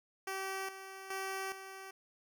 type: tone with tremolo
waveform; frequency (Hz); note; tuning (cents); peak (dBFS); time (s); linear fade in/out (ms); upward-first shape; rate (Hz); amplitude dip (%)
10% pulse; 384.9; G4; -32; -29; 0.27-1.91; 5; square; 1.2; 65
effects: none